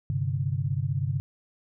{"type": "chord", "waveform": "sine", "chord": "G suspended fourth", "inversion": "none", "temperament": "equal", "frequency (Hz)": [98, 130.81, 146.83], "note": ["G2", "C3", "D3"], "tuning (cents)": [0, 0, 0], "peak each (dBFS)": [-30, -28, -30], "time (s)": [0.1, 1.2], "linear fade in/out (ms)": 0, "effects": []}